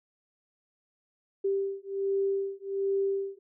sine beating tone pair, 392 / 393.3 Hz, G4 / G4, 0 / +6 cents, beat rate 1.3 Hz, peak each -30 dBFS, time 1.44-3.39 s, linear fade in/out 10 ms, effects none

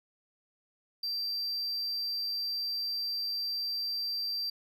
triangle tone, 4699 Hz, D8, in tune, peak -30 dBFS, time 1.03-4.5 s, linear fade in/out 5 ms, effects none

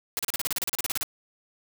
white noise bursts, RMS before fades -28 dBFS, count 16, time 0.17-1.031 s, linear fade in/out 0 ms, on 21 ms, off 35 ms, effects none

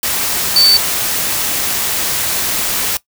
sine tone in noise, 4540 Hz, C#8, 41 cents sharp, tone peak -7 dBFS, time 0.56-0.77 s, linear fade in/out 2 ms, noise white, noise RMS -17 dBFS, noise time 0.03-2.97 s, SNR +7 dB, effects noise-tail reverb RT60 0.1 s tail -18 dB re dry

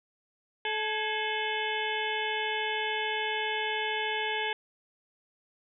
harmonic tone with a mistuned harmonic, 433.1 Hz, A4, 27 cents flat, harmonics 1 / 2 / 4 / 5 / 6 / 7 / 8, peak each -36 / -34 / -35 / -36 / -39 / -37 / -40 dBFS, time 0.65-4.53 s, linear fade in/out 2 ms, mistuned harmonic 4, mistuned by -70 cents, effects none

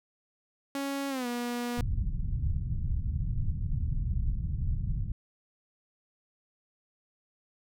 sawtooth tone with pitch glide, 277.2 to 241.3 Hz, C#4 to B3, 0 to -40 cents, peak -27 dBFS, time 0.75-1.81 s, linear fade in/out 2 ms, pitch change -240 cents, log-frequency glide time 1.09-1.27 s
pink low-pass noise, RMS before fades -30 dBFS, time 1.77-5.12 s, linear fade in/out 5 ms, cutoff 140 Hz, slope 24 dB/octave
effects none

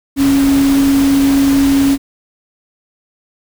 sine tone in noise, 275.9 Hz, C#4, 8 cents flat, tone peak -8 dBFS, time 0.16-1.98 s, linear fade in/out 50 ms, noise pink, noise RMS -22 dBFS, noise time 0.16-1.98 s, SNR +11 dB, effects none

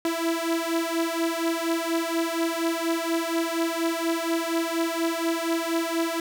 sawtooth beating tone pair, 329.6 / 333.8 Hz, E4 / E4, 0 / +22 cents, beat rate 4.2 Hz, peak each -23 dBFS, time 0.05-6.2 s, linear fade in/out 2 ms, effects none

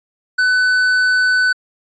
triangle tone with tanh clipping, 1500 Hz, F#6, 23 cents sharp, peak -13 dBFS, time 0.38-1.53 s, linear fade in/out 10 ms, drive 12 dB, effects resampled to 16000 Hz

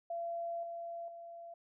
sine tone with level steps, 680 Hz, F5, 46 cents flat, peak -36 / -40 / -46 dBFS, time 0.1-1.54 s, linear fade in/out 5 ms, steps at 0.63 / 1.08 s, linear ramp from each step 2 ms, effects none

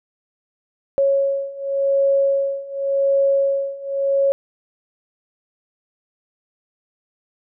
sine beating tone pair, 551 / 551.89 Hz, C#5 / C#5, -11 / -8 cents, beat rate 0.89 Hz, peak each -20 / -18 dBFS, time 0.98-4.32 s, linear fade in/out 0 ms, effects none

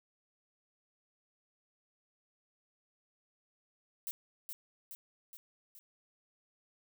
violet noise with echo, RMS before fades -39 dBFS, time 4.07-4.11 s, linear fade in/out 0 ms, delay 420 ms, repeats 4, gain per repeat -4 dB, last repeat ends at 5.79 s, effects none

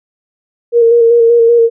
sine tone with vibrato, 466.2 Hz, A#4, in tune, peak -4 dBFS, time 0.72-1.7 s, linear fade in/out 50 ms, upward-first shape square, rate 5.2 Hz, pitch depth 23 cents each way, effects none

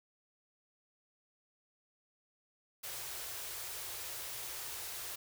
white band-stop noise, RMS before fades -43 dBFS, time 2.83-5.16 s, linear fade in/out 10 ms, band 150 to 320 Hz, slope 96 dB/octave, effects none

